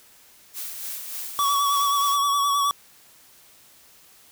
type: noise with tremolo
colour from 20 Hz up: blue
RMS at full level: -32 dBFS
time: 0.53-2.19 s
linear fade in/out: 50 ms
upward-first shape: sine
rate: 3.4 Hz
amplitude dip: 40%
type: tone with vibrato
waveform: square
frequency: 1132 Hz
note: C#6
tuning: 36 cents sharp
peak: -20 dBFS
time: 1.39-2.71 s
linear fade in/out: 0 ms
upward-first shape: sine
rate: 9.5 Hz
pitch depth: 32 cents each way
effects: white hiss -53 dBFS RMS until 4.31 s